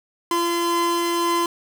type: tone pair together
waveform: 45% pulse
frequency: 342.3 / 1025 Hz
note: F4 / C6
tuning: -35 / -36 cents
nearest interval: octave + perfect fifth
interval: 1899 cents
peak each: -22 dBFS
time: 0.31-1.46 s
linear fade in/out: 2 ms
effects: none